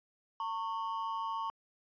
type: ring-modulated tone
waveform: triangle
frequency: 1005 Hz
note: B5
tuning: 30 cents sharp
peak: -29 dBFS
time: 0.4-1.5 s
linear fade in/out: 0 ms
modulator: 98.3 Hz
effects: resampled to 11025 Hz